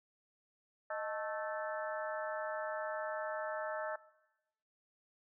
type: harmonic tone with a mistuned harmonic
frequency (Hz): 219.4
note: A3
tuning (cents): -5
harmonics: 3 / 4 / 5 / 6 / 7 / 8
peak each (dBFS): -39 / -45 / -51 / -44 / -48 / -47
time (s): 0.9-3.96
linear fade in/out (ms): 5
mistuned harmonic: 3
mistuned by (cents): -97
effects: noise-tail reverb RT60 1.0 s tail -20 dB re dry